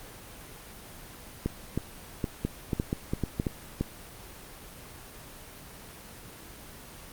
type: clicks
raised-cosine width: 3 ms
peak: -14 dBFS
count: 12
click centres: 1.46 / 1.776 / 2.242 / 2.45 / 2.732 / 2.799 / 2.929 / 3.135 / 3.237 / 3.399 / 3.468 / 3.81 s
effects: pink hiss -46 dBFS RMS until 7.12 s + Opus 24 kbps